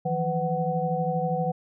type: tone cluster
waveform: sine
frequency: 160.7 / 173.2 / 502 / 746 Hz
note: E3 / F3 / B4 / F#5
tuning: -44 / -14 / +28 / +14 cents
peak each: -29 / -31 / -29 / -28 dBFS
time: 0.05-1.52 s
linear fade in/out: 10 ms
effects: none